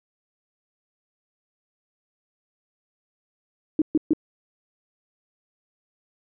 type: tone bursts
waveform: sine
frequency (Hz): 311.1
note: D#4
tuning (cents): 0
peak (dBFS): -15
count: 3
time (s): 3.79-4.134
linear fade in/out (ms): 2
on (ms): 28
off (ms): 130
effects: none